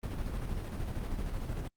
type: noise with tremolo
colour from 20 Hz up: brown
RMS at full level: -34 dBFS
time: 0.03-1.68 s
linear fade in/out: 5 ms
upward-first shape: square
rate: 13 Hz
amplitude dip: 35%
effects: Opus 32 kbps